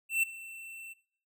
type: tone with ADSR envelope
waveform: square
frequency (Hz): 2686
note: E7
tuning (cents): +32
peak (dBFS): -24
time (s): 0.09-0.94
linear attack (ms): 140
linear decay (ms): 8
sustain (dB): -20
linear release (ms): 21
effects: noise-tail reverb RT60 0.6 s tail -21 dB re dry